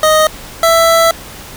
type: tone pair in turn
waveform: 25% pulse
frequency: 622.3 / 662.2 Hz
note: D#5 / E5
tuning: 0 / +8 cents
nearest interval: minor second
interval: 108 cents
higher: second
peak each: -3 dBFS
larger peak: neither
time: 0.03-0.27 / 0.63-1.11 s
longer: second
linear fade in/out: 2 ms
effects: pink hiss -31 dBFS RMS until 1.56 s